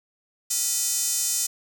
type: tone with high-pass filter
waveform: square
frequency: 277.2 Hz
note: C#4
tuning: in tune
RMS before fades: -25 dBFS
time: 0.5-1.47 s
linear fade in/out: 10 ms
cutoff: 6900 Hz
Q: 2.4
effects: none